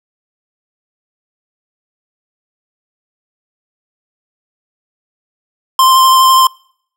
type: tone with vibrato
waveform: square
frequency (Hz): 1046.5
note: C6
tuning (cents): 0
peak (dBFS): -6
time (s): 5.79-6.47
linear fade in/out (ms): 2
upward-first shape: triangle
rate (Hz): 12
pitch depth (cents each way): 15
effects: noise-tail reverb RT60 0.6 s tail -26 dB re dry